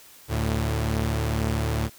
sawtooth tone pair together, 73.42 / 111.19 Hz, D2 / A2, 0 / +19 cents, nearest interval perfect fifth, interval 719 cents, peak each -22 dBFS, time 0.28-1.9 s, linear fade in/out 50 ms, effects white hiss -50 dBFS RMS until 1.98 s

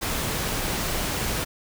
pink noise, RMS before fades -27 dBFS, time 0.01-1.45 s, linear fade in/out 20 ms, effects none

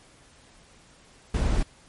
brown noise, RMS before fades -23 dBFS, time 1.34-1.63 s, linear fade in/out 5 ms, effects pink hiss -55 dBFS RMS until 1.88 s + MP3 48 kbps

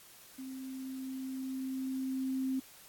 sine tone with level ramp, 262.9 Hz, C4, 8 cents sharp, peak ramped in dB -41 to -30 dBFS, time 0.38-2.6 s, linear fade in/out 10 ms, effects white hiss -56 dBFS RMS until 2.88 s + AAC 64 kbps

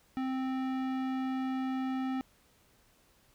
sine tone with tanh clipping, 261.6 Hz, C4, in tune, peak -33 dBFS, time 0.17-2.21 s, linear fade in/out 0 ms, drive 18 dB, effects pink hiss -66 dBFS RMS until 3.34 s

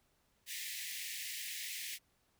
pink high-pass noise, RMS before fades -43 dBFS, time 0.46-1.99 s, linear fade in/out 50 ms, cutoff 1800 Hz, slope 96 dB/octave, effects pink hiss -75 dBFS RMS until 2.39 s

